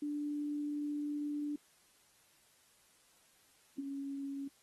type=tone pair in turn; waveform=sine; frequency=293.7 / 277.2 Hz; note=D4 / C#4; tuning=0 / 0 cents; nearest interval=minor second; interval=100 cents; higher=first; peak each=-35 / -38 dBFS; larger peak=first; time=0.02-1.56 / 3.78-4.48 s; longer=first; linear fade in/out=5 ms; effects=white hiss -68 dBFS RMS until 4.62 s + AAC 32 kbps